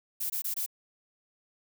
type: noise bursts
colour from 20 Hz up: violet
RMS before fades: -32 dBFS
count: 4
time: 0.2-0.663 s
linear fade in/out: 10 ms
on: 100 ms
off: 21 ms
effects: none